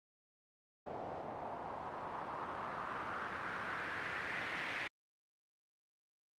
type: noise with low-pass filter sweep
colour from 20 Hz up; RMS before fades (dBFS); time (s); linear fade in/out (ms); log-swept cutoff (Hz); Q
white; -42; 0.86-4.88; 10; 700 to 2200; 2.6
effects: high-pass 80 Hz 12 dB/octave + Opus 48 kbps